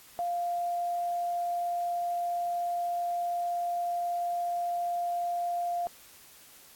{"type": "tone", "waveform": "sine", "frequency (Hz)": 698.5, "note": "F5", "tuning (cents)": 0, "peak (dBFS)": -28, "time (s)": [0.19, 5.87], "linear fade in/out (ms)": 0, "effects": ["white hiss -54 dBFS RMS until 6.75 s", "AAC 64 kbps"]}